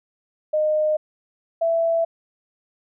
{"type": "tone pair in turn", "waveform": "sine", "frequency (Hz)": [614, 664], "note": ["D#5", "E5"], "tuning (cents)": [-23, 12], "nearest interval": "minor second", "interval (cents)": 135, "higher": "second", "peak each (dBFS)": -17, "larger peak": "neither", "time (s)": [[0.53, 0.97], [1.61, 2.05]], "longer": "neither", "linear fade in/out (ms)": 10, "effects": []}